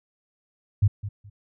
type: tone with echo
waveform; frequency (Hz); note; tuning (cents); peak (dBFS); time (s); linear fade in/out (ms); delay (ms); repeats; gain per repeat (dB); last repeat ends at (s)
sine; 101.9; G#2; -32; -14; 0.82-0.88; 10; 210; 2; -14; 1.3
effects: none